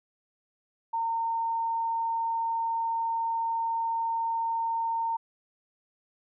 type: tone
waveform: sine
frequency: 914 Hz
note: A#5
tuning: 34 cents flat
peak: -26 dBFS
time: 0.93-5.17 s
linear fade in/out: 10 ms
effects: none